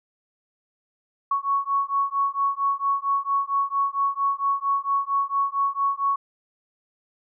sine beating tone pair, 1108.7 / 1113.1 Hz, C#6 / C#6, 0 / +7 cents, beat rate 4.4 Hz, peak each -24 dBFS, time 1.31-6.16 s, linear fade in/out 5 ms, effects none

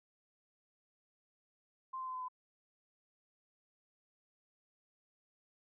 sine tone with pitch steps, 1046 / 1037 / 1028 / 1019.2 / 1010.4 Hz, C6 / C6 / C6 / C6 / B5, -1 / -16 / -31 / -46 / +39 cents, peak -39 dBFS, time 1.93-2.285 s, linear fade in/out 10 ms, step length 71 ms, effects none

